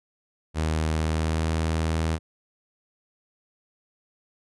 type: tone with pitch glide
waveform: sawtooth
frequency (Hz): 78.7 to 80.31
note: D#2 to E2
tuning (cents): +20 to -45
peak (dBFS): -19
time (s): 0.54-2.19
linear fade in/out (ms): 50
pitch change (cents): +35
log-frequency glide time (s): 0.99-1.5
effects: resampled to 24000 Hz